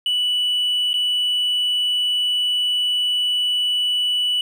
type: tone with dropouts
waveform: triangle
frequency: 2960 Hz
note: F#7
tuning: in tune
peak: -15 dBFS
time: 0.06-4.41 s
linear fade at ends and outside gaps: 2 ms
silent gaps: 0.932-0.94 s
effects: tanh soft clip ceiling -12 dBFS